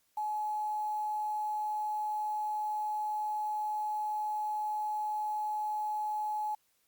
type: tone with quantisation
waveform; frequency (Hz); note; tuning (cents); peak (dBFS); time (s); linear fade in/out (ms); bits
sine; 849; G#5; +38; -31; 0.17-6.55; 5; 9
effects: white hiss -73 dBFS RMS until 6.87 s + Opus 48 kbps